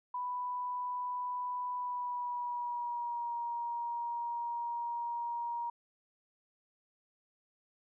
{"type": "tone with pitch glide", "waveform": "sine", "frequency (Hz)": [990, 944.7], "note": ["B5", "A#5"], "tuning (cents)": [4, 23], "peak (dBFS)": -34, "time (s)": [0.14, 5.7], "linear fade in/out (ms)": 5, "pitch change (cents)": -81, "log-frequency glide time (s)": [1.76, 3.35], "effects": []}